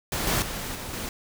pink noise with level steps, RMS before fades -28 / -24 / -33 / -36 / -33 dBFS, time 0.12-1.09 s, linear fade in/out 2 ms, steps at 0.27 / 0.42 / 0.75 / 0.93 s, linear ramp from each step 2 ms, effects none

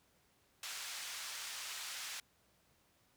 white band-pass noise, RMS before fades -45 dBFS, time 0.63-2.2 s, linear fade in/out 2 ms, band 1100 to 6700 Hz, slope 12 dB/octave, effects pink hiss -72 dBFS RMS until 3.16 s + high-pass 60 Hz 12 dB/octave

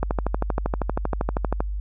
click train, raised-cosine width 1 ms, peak -9 dBFS, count 21, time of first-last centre 0.03-1.605 s, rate 12.7 Hz, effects added 50 Hz sine -25 dBFS peak until 1.8 s

